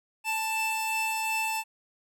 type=tone pair together; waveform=45% pulse; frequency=882.1 / 2649 Hz; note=A5 / E7; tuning=+4 / +8 cents; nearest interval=octave + perfect fifth; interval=1904 cents; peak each=-30 / -30 dBFS; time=0.24-1.64 s; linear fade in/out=50 ms; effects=none